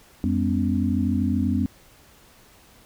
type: tone cluster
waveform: sine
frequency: 88.8 / 203.3 / 251.3 / 284 Hz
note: F2 / G#3 / B3 / C#4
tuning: +29 / -37 / +30 / +42 cents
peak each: -25 / -25 / -24 / -28 dBFS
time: 0.24-1.66 s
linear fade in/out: 0 ms
effects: pink hiss -53 dBFS RMS until 2.85 s